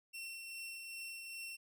sawtooth tone with tremolo, 2712 Hz, E7, 49 cents sharp, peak -40 dBFS, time 0.13-1.57 s, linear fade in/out 20 ms, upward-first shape triangle, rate 2.5 Hz, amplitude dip 35%, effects none

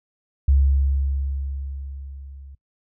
sine tone with level ramp, 68.6 Hz, C#2, 17 cents flat, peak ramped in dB -12 to -39 dBFS, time 0.48-2.55 s, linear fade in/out 5 ms, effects noise-tail reverb RT60 0.1 s tail -21 dB re dry

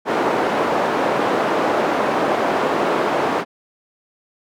white band-pass noise, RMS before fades -19 dBFS, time 0.05-3.45 s, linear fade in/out 50 ms, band 290 to 820 Hz, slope 12 dB/octave, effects none

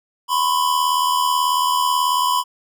square tone pair together, 997 / 1075.3 Hz, B5 / C6, +16 / +47 cents, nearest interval minor second, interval 131 cents, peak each -18 / -22 dBFS, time 0.28-2.44 s, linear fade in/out 50 ms, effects none

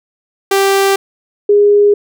sawtooth / sine tone pair in turn, 392 / 410.5 Hz, G4 / G#4, 0 / -20 cents, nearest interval minor second, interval 80 cents, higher second, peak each -5 dBFS, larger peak neither, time 0.51-0.96 / 1.49-1.94 s, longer neither, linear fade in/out 5 ms, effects none

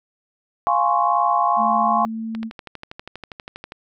sine chord, Db major seventh, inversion first, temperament equal, 698.5 / 830.6 / 1046.5 / 1108.7 Hz, F5 / Ab5 / C6 / Db6, 0 / 0 / 0 / 0 cents, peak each -21 dBFS, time 0.67-2.05 s, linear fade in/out 0 ms
sine tone with pitch glide, 220 to 223.8 Hz, A3 to A3, 0 to +30 cents, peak -25 dBFS, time 1.56-2.51 s, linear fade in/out 50 ms, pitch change +30 cents, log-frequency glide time 1.83-2.2 s
click train, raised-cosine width 0.3 ms, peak -18 dBFS, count 18, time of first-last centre 2.35-3.721 s, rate 12.4 Hz
effects none

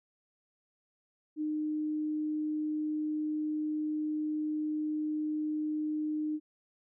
sine tone, 305.5 Hz, D#4, 32 cents flat, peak -30 dBFS, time 1.36-6.4 s, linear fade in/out 50 ms, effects none

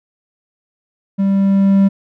triangle tone with level ramp, 196 Hz, G3, in tune, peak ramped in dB -10 to -5 dBFS, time 1.18-1.89 s, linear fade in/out 20 ms, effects none

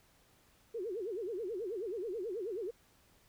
sine tone with vibrato, 409.4 Hz, G#4, 25 cents flat, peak -36 dBFS, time 0.74-2.71 s, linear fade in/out 10 ms, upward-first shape sine, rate 9.3 Hz, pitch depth 260 cents each way, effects pink hiss -67 dBFS RMS until 3.28 s

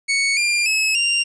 sawtooth tone with pitch steps, 2221 / 2394 / 2581 / 2782 Hz, C#7 / D7 / E7 / F7, +3 / +33 / -37 / -7 cents, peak -13 dBFS, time 0.08-1.24 s, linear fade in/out 20 ms, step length 290 ms, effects resampled to 22050 Hz + 9-bit

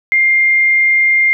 sine tone, 2110 Hz, C7, 14 cents sharp, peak -8 dBFS, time 0.12-1.33 s, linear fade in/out 0 ms, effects none

